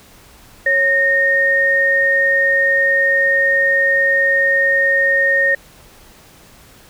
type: tone pair together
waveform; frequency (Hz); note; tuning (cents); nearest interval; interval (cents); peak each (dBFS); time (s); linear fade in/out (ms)
sine; 549 / 1844.6; C#5 / A#6; -17 / -19; octave + major sixth; 2098; -19 / -12; 0.66-5.55; 5
effects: pink hiss -45 dBFS RMS until 6.89 s